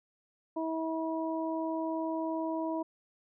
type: harmonic tone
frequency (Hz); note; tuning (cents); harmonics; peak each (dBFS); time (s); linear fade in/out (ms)
322.7; E4; -37; 1 / 2 / 3; -33 / -36 / -38; 0.56-2.83; 10
effects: none